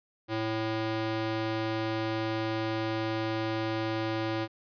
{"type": "tone with high-pass filter", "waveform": "square", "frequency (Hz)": 110.6, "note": "A2", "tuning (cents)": 9, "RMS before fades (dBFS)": -31, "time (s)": [0.28, 4.48], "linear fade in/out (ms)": 50, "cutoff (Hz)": 240, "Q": 1, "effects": ["resampled to 11025 Hz"]}